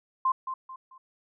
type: tone with echo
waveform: sine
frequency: 1046.5 Hz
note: C6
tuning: in tune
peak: -21 dBFS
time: 0.25-0.32 s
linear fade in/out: 5 ms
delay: 220 ms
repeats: 3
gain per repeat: -9 dB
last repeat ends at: 0.98 s
effects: none